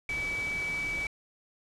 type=tone in noise; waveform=sine; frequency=2291 Hz; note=D7; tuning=44 cents flat; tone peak=-30 dBFS; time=0.09-1.07 s; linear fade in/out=2 ms; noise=pink; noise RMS=-41 dBFS; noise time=0.09-1.07 s; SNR=+8 dB; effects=low-pass 8000 Hz 12 dB/octave